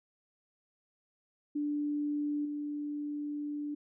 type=tone with level steps; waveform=sine; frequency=293.7 Hz; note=D4; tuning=in tune; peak=-30 / -34 dBFS; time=1.55-3.75 s; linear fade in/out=10 ms; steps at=2.45 s; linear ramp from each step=5 ms; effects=none